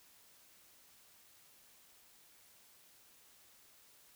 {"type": "silence", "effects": ["white hiss -64 dBFS RMS until 4.15 s"]}